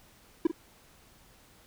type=tone with echo; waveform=triangle; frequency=329.6 Hz; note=E4; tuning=in tune; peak=-17 dBFS; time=0.45-0.47 s; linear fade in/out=5 ms; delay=45 ms; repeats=1; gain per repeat=-11 dB; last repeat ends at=0.515 s; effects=pink hiss -59 dBFS RMS until 1.66 s